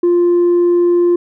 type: tone with tanh clipping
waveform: triangle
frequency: 349.2 Hz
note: F4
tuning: in tune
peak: -9 dBFS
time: 0.03-1.16 s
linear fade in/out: 5 ms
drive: 6 dB
effects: none